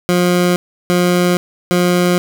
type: tone bursts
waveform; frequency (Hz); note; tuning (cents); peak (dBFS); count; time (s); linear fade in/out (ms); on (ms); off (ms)
20% pulse; 177.7; F3; +30; -6; 3; 0.09-2.18; 0; 470; 340
effects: none